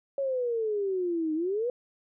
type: exponential two-way sweep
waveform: sine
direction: down then up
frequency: 559 to 306.2 to 506 Hz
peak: -26 dBFS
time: 0.18-1.7 s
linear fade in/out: 2 ms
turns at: 1.34 s
effects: none